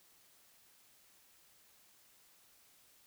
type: silence
effects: white hiss -66 dBFS RMS until 3.06 s